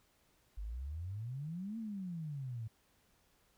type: exponential two-way sweep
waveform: sine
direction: up then down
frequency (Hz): 47.86 to 230.8 to 108.2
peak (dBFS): -39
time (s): 0.57-2.68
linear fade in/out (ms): 10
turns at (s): 1.78
effects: pink hiss -72 dBFS RMS until 3.57 s